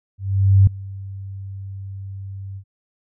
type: tone with ADSR envelope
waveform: sine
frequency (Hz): 97.4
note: G2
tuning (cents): -11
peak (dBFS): -7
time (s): 0.18-2.64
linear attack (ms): 490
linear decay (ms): 4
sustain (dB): -22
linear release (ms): 72
effects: none